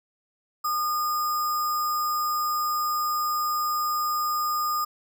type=tone with sample-and-hold; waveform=sine; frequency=1220 Hz; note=D#6; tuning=34 cents flat; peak=-23 dBFS; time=0.64-4.85 s; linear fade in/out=10 ms; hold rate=6300 Hz; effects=none